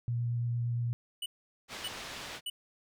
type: tone with vibrato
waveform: sine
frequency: 119.1 Hz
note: A#2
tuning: 38 cents sharp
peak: -29 dBFS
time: 0.08-0.93 s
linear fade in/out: 0 ms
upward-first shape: sine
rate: 8.7 Hz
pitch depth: 10 cents each way
type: tone bursts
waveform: square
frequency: 2960 Hz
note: F#7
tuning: in tune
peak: -35 dBFS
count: 3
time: 1.22-2.5 s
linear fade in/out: 5 ms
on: 40 ms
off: 580 ms
type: low-pass noise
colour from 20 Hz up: white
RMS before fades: -43 dBFS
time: 1.68-2.41 s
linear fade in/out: 50 ms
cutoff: 4100 Hz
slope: 12 dB/octave
effects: none